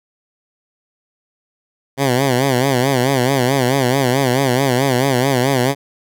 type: tone with vibrato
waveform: 10% pulse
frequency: 130.81 Hz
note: C3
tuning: in tune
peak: -5 dBFS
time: 1.97-5.75 s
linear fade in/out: 50 ms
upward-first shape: sine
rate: 4.6 Hz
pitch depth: 120 cents each way
effects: none